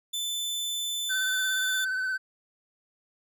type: tone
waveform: sawtooth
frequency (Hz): 3520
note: A7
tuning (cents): 0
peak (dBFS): -26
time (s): 0.13-1.85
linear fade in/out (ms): 10
type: tone with vibrato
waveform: triangle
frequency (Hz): 1522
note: F#6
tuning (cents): +48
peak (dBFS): -25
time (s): 1.09-2.18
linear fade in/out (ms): 20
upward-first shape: triangle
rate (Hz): 17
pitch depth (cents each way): 33
effects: none